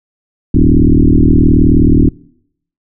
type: tone with frequency modulation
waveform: sine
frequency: 130 Hz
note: C3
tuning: 11 cents flat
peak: -4 dBFS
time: 0.54-2.09 s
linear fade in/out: 5 ms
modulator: 39 Hz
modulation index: 5
effects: noise-tail reverb RT60 0.7 s tail -23 dB re dry

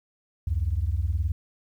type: beating tone pair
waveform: sine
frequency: 69.3 / 88.3 Hz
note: C#2 / F2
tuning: 0 / +20 cents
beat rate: 19 Hz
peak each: -25 dBFS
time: 0.47-1.32 s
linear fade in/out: 5 ms
effects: tanh soft clip ceiling -16 dBFS + 10-bit

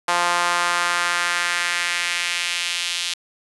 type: tone with high-pass filter sweep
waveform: sawtooth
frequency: 174.61 Hz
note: F3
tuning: in tune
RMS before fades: -22 dBFS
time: 0.08-3.14 s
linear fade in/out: 5 ms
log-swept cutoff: 910 to 3300 Hz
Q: 1.7
effects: resampled to 24000 Hz

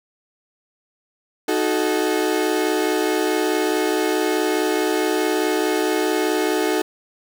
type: chord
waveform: 35% pulse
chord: D# diminished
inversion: none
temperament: equal with one note detuned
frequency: 311.1 / 370 / 434.7 Hz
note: D#4 / F#4 / A4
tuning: 0 / 0 / -21 cents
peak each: -21 dBFS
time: 1.48-6.82 s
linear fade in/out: 5 ms
effects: none

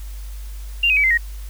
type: tone with pitch steps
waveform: sine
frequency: 2784 / 2524 / 2288 / 2074 / 1879.7 Hz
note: F7 / D#7 / D7 / C7 / A#6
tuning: -6 / +24 / -46 / -16 / +14 cents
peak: -13 dBFS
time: 0.83-1.175 s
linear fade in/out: 5 ms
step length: 69 ms
effects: added 50 Hz sine -29 dBFS peak until 1.49 s + white hiss -46 dBFS RMS until 1.49 s

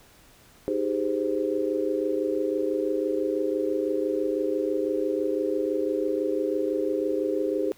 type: chord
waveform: sine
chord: Ab major seventh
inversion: second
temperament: just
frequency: 311.5 / 389.3 / 415.3 / 519.1 Hz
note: Eb4 / G4 / Ab4 / C5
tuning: +2 / -12 / 0 / -14 cents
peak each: -29 dBFS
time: 0.68-7.72 s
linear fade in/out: 0 ms
effects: pink hiss -55 dBFS RMS until 7.77 s

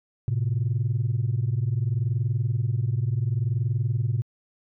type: tone pair together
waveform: sine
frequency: 109.3 / 129.98 Hz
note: A2 / C3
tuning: -11 / -11 cents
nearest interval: minor third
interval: 300 cents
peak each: -23 / -24 dBFS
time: 0.28-4.22 s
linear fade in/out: 0 ms
effects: tanh soft clip ceiling -17 dBFS

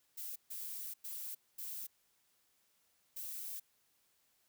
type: noise bursts at uneven times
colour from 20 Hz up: violet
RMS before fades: -44 dBFS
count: 5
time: 0.17-0.36 / 0.5-0.94 / 1.04-1.35 / 1.58-1.87 / 3.16-3.6 s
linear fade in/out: 10 ms
effects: white hiss -75 dBFS RMS until 4.48 s

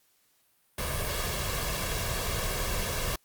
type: noise with comb filter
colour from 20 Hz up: pink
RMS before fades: -31 dBFS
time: 0.78-3.16 s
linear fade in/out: 5 ms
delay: 1.8 ms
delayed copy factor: +0.6
effects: white hiss -68 dBFS RMS until 3.24 s + Opus 48 kbps

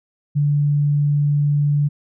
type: tone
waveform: sine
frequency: 145.6 Hz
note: D3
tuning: 15 cents flat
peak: -14 dBFS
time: 0.35-1.89 s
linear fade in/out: 20 ms
effects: none

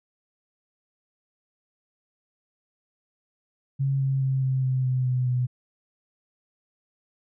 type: tone with pitch steps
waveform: sine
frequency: 136.6 / 134.88 / 133.17 / 131.49 / 129.83 / 128.19 / 126.57 / 124.97 Hz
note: C#3 / C#3 / C3 / C3 / C3 / C3 / B2 / B2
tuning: -25 / -47 / +31 / +9 / -13 / -35 / +43 / +21 cents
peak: -21 dBFS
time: 3.79-5.47 s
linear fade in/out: 20 ms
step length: 210 ms
effects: none

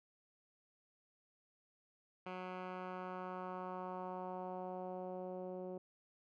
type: tone with low-pass filter sweep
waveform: 10% pulse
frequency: 183.6 Hz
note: F#3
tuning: 13 cents flat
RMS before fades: -45 dBFS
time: 2.26-5.78 s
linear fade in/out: 5 ms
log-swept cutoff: 2200 to 470 Hz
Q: 1.8
effects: none

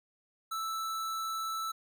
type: tone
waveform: square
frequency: 1318.5 Hz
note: E6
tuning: in tune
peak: -34 dBFS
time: 0.51-1.72 s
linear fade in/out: 10 ms
effects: none

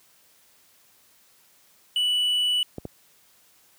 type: tone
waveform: triangle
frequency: 2960 Hz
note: F#7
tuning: in tune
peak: -19 dBFS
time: 1.96-2.63 s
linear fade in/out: 2 ms
type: clicks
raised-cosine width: 2 ms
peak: -19 dBFS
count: 2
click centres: 2.783 / 2.853 s
effects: white hiss -59 dBFS RMS until 3.78 s + high-pass 60 Hz 12 dB/octave

